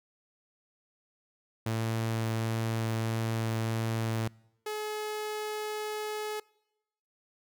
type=tone pair in turn; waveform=sawtooth; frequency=112.7 / 425.5 Hz; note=A2 / G#4; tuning=+42 / +42 cents; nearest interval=octave + major seventh; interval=2300 cents; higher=second; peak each=-25 / -29 dBFS; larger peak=first; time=1.66-4.28 / 4.66-6.4 s; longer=first; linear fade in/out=5 ms; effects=noise-tail reverb RT60 0.9 s tail -25 dB re dry